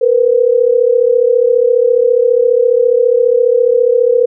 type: tone pair together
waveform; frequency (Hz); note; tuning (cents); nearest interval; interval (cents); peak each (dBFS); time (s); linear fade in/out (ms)
sine; 466.2 / 500.9; A#4 / B4; 0 / +24; minor second; 124; -10; 0.01-4.26; 10
effects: none